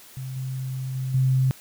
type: tone with level steps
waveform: sine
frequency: 130.81 Hz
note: C3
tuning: in tune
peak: -30 / -27 / -25 / -17 dBFS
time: 0.17-1.51 s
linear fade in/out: 0 ms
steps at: 0.36 / 0.95 / 1.14 s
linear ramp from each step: 5 ms
effects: white hiss -48 dBFS RMS until 1.6 s